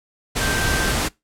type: tone in noise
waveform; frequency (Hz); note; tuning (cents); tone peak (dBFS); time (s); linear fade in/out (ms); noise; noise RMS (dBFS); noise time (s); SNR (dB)
sine; 1566; G6; -2; -24; 0.4-0.93; 20; pink; -21; 0.35-1.09; -6
effects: noise-tail reverb RT60 0.2 s tail -23 dB re dry + low-pass 11000 Hz 12 dB/octave